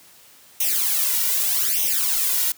blue noise with flanger, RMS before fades -21 dBFS, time 0.6-2.52 s, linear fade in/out 5 ms, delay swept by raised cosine 0.33 to 2.13 ms, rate 0.82 Hz, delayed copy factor +1, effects white hiss -50 dBFS RMS until 2.57 s + high-pass 80 Hz 12 dB/octave

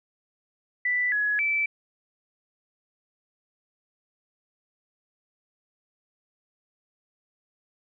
sine tone with pitch steps, 1979 / 1683 / 2320 Hz, B6 / G#6 / D7, +3 / +23 / -22 cents, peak -22 dBFS, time 0.85-1.66 s, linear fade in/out 5 ms, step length 270 ms, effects none

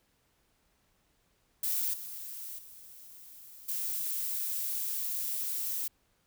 violet noise with level steps, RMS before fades -31 / -42 / -51 / -34 dBFS, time 1.63-5.88 s, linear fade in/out 5 ms, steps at 1.93 / 2.58 / 3.68 s, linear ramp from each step 10 ms, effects pink hiss -72 dBFS RMS until 6.26 s

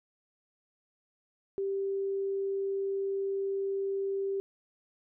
sine tone, 392 Hz, G4, in tune, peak -29 dBFS, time 1.58-4.4 s, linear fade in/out 0 ms, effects none

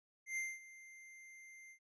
square tone with ADSR envelope, 2093 Hz, C7, in tune, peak -37 dBFS, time 0.26-1.79 s, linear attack 110 ms, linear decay 220 ms, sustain -18 dB, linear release 82 ms, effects resampled to 22050 Hz

